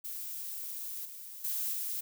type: noise with level steps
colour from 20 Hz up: violet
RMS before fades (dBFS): -40 / -46 / -34 / -36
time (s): 0.04-2.01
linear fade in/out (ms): 10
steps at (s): 1.05 / 1.44 / 1.73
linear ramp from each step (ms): 5
effects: none